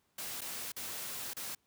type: noise with dropouts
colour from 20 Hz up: white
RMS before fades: -41 dBFS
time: 0.18-1.55 s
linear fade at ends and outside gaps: 5 ms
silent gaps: 0.409-0.415 / 0.72-0.763 / 1.335-1.366 s
effects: pink hiss -75 dBFS RMS until 1.66 s + high-pass 80 Hz 12 dB/octave